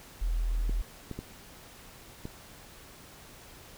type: tone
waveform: sine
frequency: 41.2 Hz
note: E1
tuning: in tune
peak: -26 dBFS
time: 0.21-0.82 s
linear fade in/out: 10 ms
type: clicks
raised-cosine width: 3 ms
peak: -24 dBFS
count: 4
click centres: 0.695 / 1.113 / 1.19 / 2.254 s
effects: pink hiss -51 dBFS RMS until 3.77 s